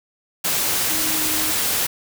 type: tone in noise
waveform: sine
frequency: 311.7 Hz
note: D#4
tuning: 3 cents sharp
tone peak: -30 dBFS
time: 0.9-1.52 s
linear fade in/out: 10 ms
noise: white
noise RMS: -21 dBFS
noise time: 0.44-1.87 s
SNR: -12 dB
effects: none